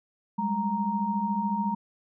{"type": "tone cluster", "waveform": "sine", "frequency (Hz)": [194.4, 208.3, 932], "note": ["G3", "G#3", "A#5"], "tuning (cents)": [-14, 5, -1], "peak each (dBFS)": [-32, -29, -28], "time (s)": [0.38, 1.75], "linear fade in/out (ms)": 10, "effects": []}